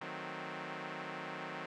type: chord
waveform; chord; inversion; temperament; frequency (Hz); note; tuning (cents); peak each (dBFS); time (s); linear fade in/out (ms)
5% pulse; D# diminished seventh; none; equal; 155.56 / 185 / 220 / 261.6; D#3 / F#3 / A3 / C4; 0 / 0 / 0 / 0; -34 / -34 / -39 / -34; 0.01-1.66; 5
effects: low-pass 3000 Hz 12 dB/octave